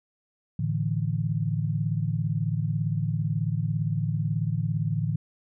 sine chord, A suspended fourth, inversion none, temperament equal, 110 / 146.83 / 164.81 Hz, A2 / D3 / E3, 0 / 0 / 0 cents, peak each -28 / -28 / -29 dBFS, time 0.59-5.16 s, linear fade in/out 5 ms, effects none

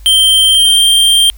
square tone with pitch glide, 3136 to 3171 Hz, G7 to G7, 0 to +19 cents, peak -6 dBFS, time 0.06-1.3 s, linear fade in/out 0 ms, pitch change +19 cents, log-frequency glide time 0.46-0.83 s, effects added 50 Hz sine -30 dBFS peak until 1.37 s + white hiss -47 dBFS RMS until 1.37 s

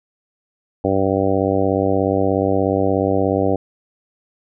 harmonic tone, 96.8 Hz, G2, 21 cents flat, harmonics 1 / 2 / 3 / 4 / 5 / 6 / 7 / 8, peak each -24 / -25 / -21 / -23 / -21 / -23 / -25 / -27 dBFS, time 0.84-3.56 s, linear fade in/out 5 ms, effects none

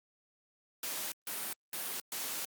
white noise bursts at uneven times, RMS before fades -38 dBFS, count 4, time 0.83-1.12 / 1.27-1.53 / 1.73-2 / 2.12-2.45 s, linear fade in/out 2 ms, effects high-pass 200 Hz 12 dB/octave + Opus 48 kbps

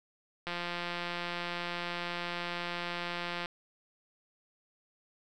click train, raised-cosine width 0.3 ms, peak -20 dBFS, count 521, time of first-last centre 0.47-3.459 s, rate 174 Hz, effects none

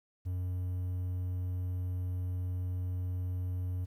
triangle tone, 90.7 Hz, F#2, 34 cents flat, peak -30 dBFS, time 0.25-3.86 s, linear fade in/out 20 ms, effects 11-bit

